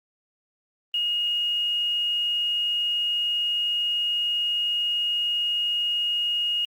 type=tone with quantisation; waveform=sine; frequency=2867 Hz; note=F7; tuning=45 cents sharp; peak=-22 dBFS; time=0.94-6.65 s; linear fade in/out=2 ms; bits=8; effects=Opus 32 kbps